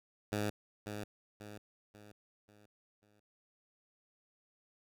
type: tone with echo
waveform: 10% pulse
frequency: 104.5 Hz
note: G#2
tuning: 11 cents sharp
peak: -25 dBFS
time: 0.32-0.5 s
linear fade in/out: 5 ms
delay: 540 ms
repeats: 5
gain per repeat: -7 dB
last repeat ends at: 3.2 s
effects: none